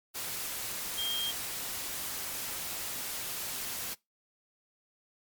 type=tone in noise; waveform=sine; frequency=3212 Hz; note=G7; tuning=41 cents sharp; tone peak=-30 dBFS; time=0.97-1.32 s; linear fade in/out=20 ms; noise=white; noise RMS=-37 dBFS; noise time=0.14-3.95 s; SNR=+4 dB; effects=noise-tail reverb RT60 0.2 s tail -23 dB re dry + MP3 96 kbps